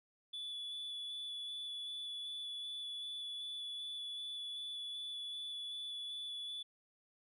sine tone with vibrato, 3445 Hz, A7, 37 cents flat, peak -39 dBFS, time 0.33-6.63 s, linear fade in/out 10 ms, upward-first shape square, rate 2.6 Hz, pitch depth 8 cents each way, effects tanh soft clip ceiling -40 dBFS

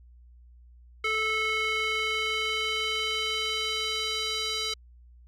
square tone with band-pass filter sweep, 437 Hz, A4, 12 cents flat, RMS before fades -29 dBFS, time 1.04-4.74 s, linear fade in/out 5 ms, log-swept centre 2100 to 4100 Hz, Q 2.3, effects added 60 Hz sine -50 dBFS peak until 5.27 s

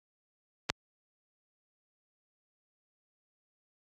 clicks, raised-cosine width 0.2 ms, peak -17 / -8 dBFS, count 2, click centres 0.693 / 0.7 s, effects high-pass 60 Hz 12 dB/octave + AAC 64 kbps

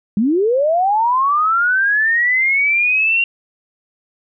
sine linear sweep, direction up, 191.9 to 2774 Hz, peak -12 dBFS, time 0.17-3.24 s, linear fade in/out 2 ms, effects none

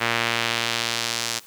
sawtooth tone with band-pass filter sweep, 116.54 Hz, A#2, in tune, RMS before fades -25 dBFS, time 0-1.4 s, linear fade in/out 20 ms, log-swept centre 2100 to 6000 Hz, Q 1.1, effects white hiss -48 dBFS RMS until 1.46 s

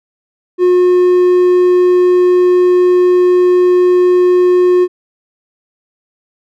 triangle tone, 360.4 Hz, F#4, 45 cents flat, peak -4 dBFS, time 0.58-4.88 s, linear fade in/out 50 ms, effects none

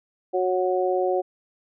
harmonic tone, 183.7 Hz, F#3, 12 cents flat, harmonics 2 / 3 / 4, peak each -23 / -25 / -26 dBFS, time 0.33-1.22 s, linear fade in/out 20 ms, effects none

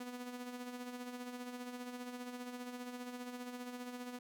sawtooth tone with tremolo, 246.9 Hz, B3, in tune, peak -38 dBFS, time 0-4.19 s, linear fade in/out 5 ms, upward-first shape sine, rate 15 Hz, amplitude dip 50%, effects none

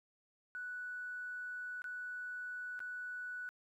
triangle tone with dropouts, 1480 Hz, F#6, in tune, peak -37 dBFS, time 0.55-3.49 s, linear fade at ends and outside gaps 0 ms, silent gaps 1.819-1.842 / 2.792-2.803 s, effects tanh soft clip ceiling -39 dBFS

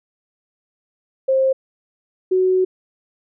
sine tone pair in turn, 530 / 371.9 Hz, C5 / F#4, +22 / +9 cents, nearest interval tritone, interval 613 cents, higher first, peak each -13 dBFS, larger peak neither, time 1.28-1.53 / 2.31-2.65 s, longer second, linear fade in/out 10 ms, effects none

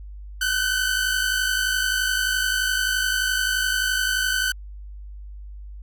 sawtooth tone pair together, 1488.4 / 1540 Hz, F#6 / G6, +10 / -31 cents, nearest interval minor second, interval 59 cents, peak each -20 dBFS, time 0.41-4.52 s, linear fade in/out 5 ms, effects added 50 Hz sine -35 dBFS peak until 5.82 s

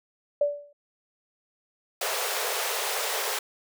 sine tone with exponential decay, 580 Hz, D5, 22 cents flat, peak -17 dBFS, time 0.41-0.73 s, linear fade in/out 5 ms, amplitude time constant 69 ms
pink high-pass noise, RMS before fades -29 dBFS, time 2.01-3.39 s, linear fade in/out 5 ms, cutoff 400 Hz, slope 96 dB/octave
effects none

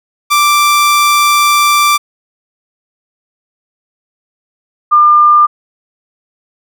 sawtooth / sine tone pair in turn, 1175 / 1200.4 Hz, D6 / D6, +1 / +38 cents, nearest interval unison, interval 37 cents, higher second, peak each -3 dBFS, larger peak neither, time 0.3-1.98 / 4.91-5.47 s, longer first, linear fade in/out 20 ms, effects none

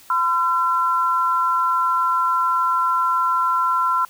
sine tone pair together, 1018 / 1356.5 Hz, C6 / E6, -48 / +49 cents, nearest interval perfect fourth, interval 497 cents, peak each -19 dBFS, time 0.1-4.05 s, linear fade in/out 2 ms, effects white hiss -48 dBFS RMS until 4.09 s

